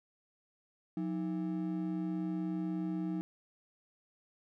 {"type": "ring-modulated tone", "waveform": "triangle", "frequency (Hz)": 247.9, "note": "B3", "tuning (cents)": 7, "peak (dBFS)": -28, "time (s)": [0.97, 3.21], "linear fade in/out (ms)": 0, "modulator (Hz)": 68.2, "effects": []}